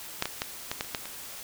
clicks, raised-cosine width 0.2 ms, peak -8 / -12 / -11 / -12 / -12 / -27 / -11 / -20 dBFS, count 8, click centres 0.224 / 0.256 / 0.419 / 0.715 / 0.809 / 0.847 / 0.948 / 1.056 s, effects white hiss -42 dBFS RMS until 1.43 s

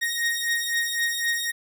sawtooth beating tone pair, 1864.7 / 1868.6 Hz, A#6 / A#6, 0 / +4 cents, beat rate 3.9 Hz, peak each -24 / -22 dBFS, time 0.01-1.52 s, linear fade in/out 20 ms, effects none

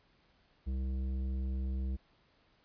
triangle tone with tanh clipping, 65.41 Hz, C2, in tune, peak -34 dBFS, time 0.66-1.97 s, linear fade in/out 20 ms, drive 15 dB, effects pink hiss -69 dBFS RMS until 2.64 s + resampled to 11025 Hz

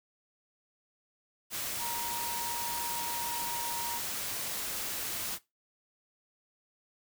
sine tone in noise, 942 Hz, A#5, 18 cents sharp, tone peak -36 dBFS, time 1.78-4.01 s, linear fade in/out 50 ms, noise white, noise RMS -36 dBFS, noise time 1.5-5.39 s, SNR -3 dB, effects noise-tail reverb RT60 0.2 s tail -18 dB re dry

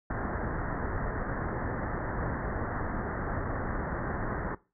pink low-pass noise, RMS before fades -33 dBFS, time 0.1-4.55 s, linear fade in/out 5 ms, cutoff 1900 Hz, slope 96 dB/octave, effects noise-tail reverb RT60 0.3 s tail -20 dB re dry

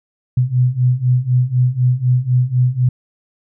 sine beating tone pair, 123.47 / 127.47 Hz, B2 / C3, 0 / -45 cents, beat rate 4 Hz, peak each -16 / -14 dBFS, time 0.37-2.89 s, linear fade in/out 5 ms, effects none

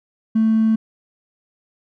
triangle tone with hard clipping, 221.3 Hz, A3, 10 cents sharp, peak -13 dBFS, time 0.35-0.76 s, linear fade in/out 10 ms, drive 3 dB, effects none

